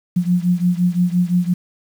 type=beating tone pair; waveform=sine; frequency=175.7 / 181.5 Hz; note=F3 / F#3; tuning=+11 / -33 cents; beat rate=5.8 Hz; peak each=-16 / -18 dBFS; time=0.16-1.54 s; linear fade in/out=10 ms; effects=7-bit